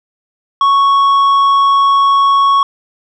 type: tone with tanh clipping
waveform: sine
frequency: 1108.7 Hz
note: C#6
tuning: in tune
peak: -8 dBFS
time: 0.61-2.63 s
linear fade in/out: 2 ms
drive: 6 dB
effects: none